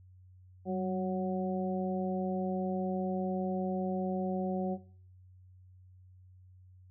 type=harmonic tone with a mistuned harmonic; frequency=185 Hz; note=F#3; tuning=in tune; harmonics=1 / 2 / 3 / 4; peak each=-33 / -36 / -38 / -39 dBFS; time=0.65-4.78 s; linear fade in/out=50 ms; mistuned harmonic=1; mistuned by=+40 cents; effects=noise-tail reverb RT60 0.5 s tail -17 dB re dry + added 92 Hz sine -54 dBFS peak until 6.9 s